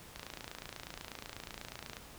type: click train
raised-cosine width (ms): 0.2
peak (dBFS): -25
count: 52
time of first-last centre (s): 0.16-1.969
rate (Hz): 28.2
effects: pink hiss -53 dBFS RMS until 2.18 s